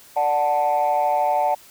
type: chord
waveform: sine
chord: D major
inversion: none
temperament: equal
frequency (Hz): 587.3 / 740 / 880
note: D5 / F#5 / A5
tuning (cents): 0 / 0 / 0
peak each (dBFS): -22 / -19 / -20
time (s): 0.16-1.55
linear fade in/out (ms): 10
effects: tanh soft clip ceiling -12 dBFS + white hiss -48 dBFS RMS until 1.7 s